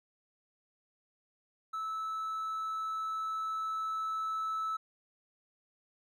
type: tone with level ramp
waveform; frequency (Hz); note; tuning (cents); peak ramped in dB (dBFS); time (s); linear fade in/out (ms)
triangle; 1307; E6; -15; -32 to -29; 1.73-4.77; 10
effects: tanh soft clip ceiling -27 dBFS